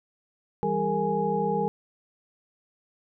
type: tone cluster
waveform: sine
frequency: 164.6 / 198 / 408.6 / 460.4 / 832 Hz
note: E3 / G3 / G#4 / A#4 / G#5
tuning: -2 / +18 / -28 / -22 / +3 cents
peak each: -33 / -30 / -31 / -28 / -28 dBFS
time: 0.63-1.68 s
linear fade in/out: 0 ms
effects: none